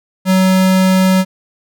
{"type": "tone", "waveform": "square", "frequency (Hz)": 187.6, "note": "F#3", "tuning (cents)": 24, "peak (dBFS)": -9, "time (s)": [0.25, 1.25], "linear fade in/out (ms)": 50, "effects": []}